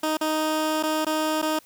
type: tone with dropouts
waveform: 15% pulse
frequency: 311.2 Hz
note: D#4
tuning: in tune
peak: -16 dBFS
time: 0.03-1.59 s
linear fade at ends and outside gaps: 5 ms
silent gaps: 0.171-0.21 / 0.828-0.834 / 1.049-1.065 / 1.418-1.425 s
effects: white hiss -55 dBFS RMS until 1.65 s